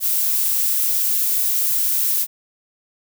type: noise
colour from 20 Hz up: violet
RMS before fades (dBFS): -19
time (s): 0-2.27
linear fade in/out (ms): 50
effects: none